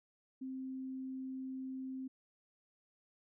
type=tone; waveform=sine; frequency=262.1 Hz; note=C4; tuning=3 cents sharp; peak=-40 dBFS; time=0.41-2.08 s; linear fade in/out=10 ms; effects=none